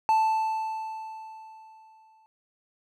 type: tone with exponential decay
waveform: triangle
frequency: 880 Hz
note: A5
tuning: in tune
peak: -16 dBFS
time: 0.09-2.26 s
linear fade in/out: 0 ms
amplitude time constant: 470 ms
effects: none